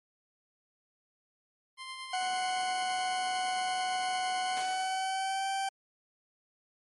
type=tone with tremolo; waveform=15% pulse; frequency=1046.5 Hz; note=C6; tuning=in tune; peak=-32 dBFS; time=1.77-4.64 s; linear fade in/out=50 ms; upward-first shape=sine; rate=8.9 Hz; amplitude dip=35%
type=tone with pitch glide; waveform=40% pulse; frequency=740 to 778.1 Hz; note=F#5 to G5; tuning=0 to -13 cents; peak=-29 dBFS; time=2.13-5.69 s; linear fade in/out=5 ms; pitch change=+87 cents; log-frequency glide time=4.45-5.49 s
type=noise; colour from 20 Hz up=brown; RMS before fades=-41 dBFS; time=2.2-4.64 s; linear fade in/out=10 ms
type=noise with exponential decay; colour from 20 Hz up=pink; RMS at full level=-41 dBFS; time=4.57-5.59 s; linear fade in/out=0 ms; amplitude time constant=220 ms
effects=high-pass 400 Hz 12 dB/octave + MP3 48 kbps